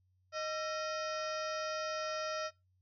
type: harmonic tone with a mistuned harmonic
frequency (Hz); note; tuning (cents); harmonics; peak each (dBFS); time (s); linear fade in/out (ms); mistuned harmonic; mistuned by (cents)
622.3; D#5; 0; 1 / 2 / 3 / 4 / 5 / 6 / 7 / 8 / 9 / 10; -38 / -40 / -47 / -49 / -52 / -55 / -55 / -48 / -50 / -61; 0.32-2.51; 50; 2; +140
effects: noise-tail reverb RT60 0.2 s tail -20 dB re dry + added 92 Hz sine -70 dBFS peak until 2.81 s